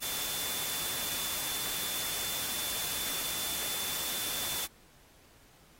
sine tone in noise, 3520 Hz, A7, in tune, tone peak -41 dBFS, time 0.01-4.67 s, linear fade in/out 20 ms, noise white, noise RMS -35 dBFS, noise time 0.01-4.67 s, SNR -9 dB, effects pink hiss -61 dBFS RMS until 5.79 s + AAC 48 kbps

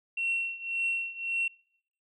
sine tone with tremolo, 2723 Hz, F7, 44 cents flat, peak -24 dBFS, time 0.17-1.48 s, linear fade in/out 5 ms, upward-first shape triangle, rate 1.8 Hz, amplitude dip 90%, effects noise-tail reverb RT60 0.7 s tail -24 dB re dry + tanh soft clip ceiling -22 dBFS

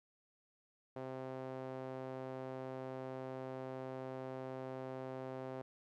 sawtooth tone with band-pass filter, 130.81 Hz, C3, in tune, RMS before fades -45 dBFS, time 0.96-5.62 s, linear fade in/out 5 ms, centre 560 Hz, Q 1.3, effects none

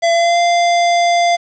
square tone with pitch glide, 676 to 693 Hz, E5 to F5, +43 to -14 cents, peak -11 dBFS, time 0.02-1.37 s, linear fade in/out 20 ms, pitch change +43 cents, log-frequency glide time 0.12-0.39 s, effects resampled to 16000 Hz + 7-bit

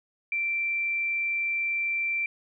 sine tone, 2349 Hz, D7, in tune, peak -25 dBFS, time 0.32-2.26 s, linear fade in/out 2 ms, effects none

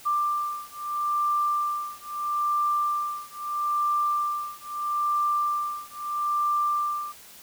sine beating tone pair, 1184 / 1184.77 Hz, D6 / D6, +14 / +15 cents, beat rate 0.77 Hz, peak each -27 dBFS, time 0.05-7.13 s, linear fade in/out 20 ms, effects white hiss -48 dBFS RMS until 7.42 s

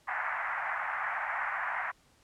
white band-pass noise, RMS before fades -34 dBFS, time 0.07-1.92 s, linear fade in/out 20 ms, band 710 to 2000 Hz, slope 48 dB/octave, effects pink hiss -65 dBFS RMS until 2.23 s + low-pass 10000 Hz 12 dB/octave

